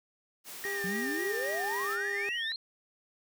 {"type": "high-pass noise", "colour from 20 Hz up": "white", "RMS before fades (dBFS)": -44, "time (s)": [0.44, 1.98], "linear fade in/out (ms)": 50, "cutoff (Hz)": 140, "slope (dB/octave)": 48}
{"type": "tone with vibrato", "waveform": "triangle", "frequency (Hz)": 1850, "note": "A#6", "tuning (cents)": -14, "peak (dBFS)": -32, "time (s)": [0.64, 2.52], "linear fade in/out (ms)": 0, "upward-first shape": "sine", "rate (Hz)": 3.7, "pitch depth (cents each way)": 58}
{"type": "tone with pitch glide", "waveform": "40% pulse", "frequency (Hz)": [400, 402.8], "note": ["G4", "G4"], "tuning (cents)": [35, 47], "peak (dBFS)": -36, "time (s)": [0.65, 2.29], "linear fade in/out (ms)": 0, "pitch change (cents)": 12, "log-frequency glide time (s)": [1.06, 2.04]}
{"type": "exponential sweep", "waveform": "sine", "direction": "up", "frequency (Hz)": [174.61, 4281], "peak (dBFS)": -34, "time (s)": [0.84, 2.56], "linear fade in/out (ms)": 2}
{"effects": []}